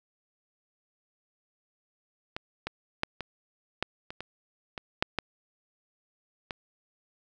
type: clicks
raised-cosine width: 0.3 ms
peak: -18 / -16 / -10 / -19 / -11 / -23 / -21 / -20 / -7 / -11 / -18 dBFS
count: 11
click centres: 2.365 / 2.67 / 3.034 / 3.207 / 3.826 / 4.105 / 4.206 / 4.778 / 5.025 / 5.187 / 6.508 s
effects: none